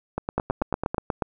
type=two click trains; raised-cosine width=1 ms; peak=-9 / -12 dBFS; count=8 / 8; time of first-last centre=0.38-1.222 / 0.18-0.945 s; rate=8.31 / 9.15 Hz; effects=none